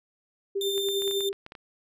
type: tone with tremolo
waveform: sine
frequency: 395.2 Hz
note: G4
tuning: 14 cents sharp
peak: -24 dBFS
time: 0.55-1.33 s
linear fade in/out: 10 ms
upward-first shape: triangle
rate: 10 Hz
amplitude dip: 60%
type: tone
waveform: 40% pulse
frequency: 3588 Hz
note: A7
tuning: 33 cents sharp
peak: -28 dBFS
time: 0.61-1.29 s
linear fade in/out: 2 ms
type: clicks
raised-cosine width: 0.3 ms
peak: -26 dBFS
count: 10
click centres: 0.779 / 0.887 / 1.021 / 1.078 / 1.111 / 1.207 / 1.329 / 1.464 / 1.521 / 1.552 s
effects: none